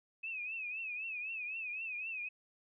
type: tone with vibrato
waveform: sine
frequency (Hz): 2559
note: D#7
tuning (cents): +48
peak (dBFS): -38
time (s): 0.23-2.29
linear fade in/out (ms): 10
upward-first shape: triangle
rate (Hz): 3.9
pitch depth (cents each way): 120
effects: none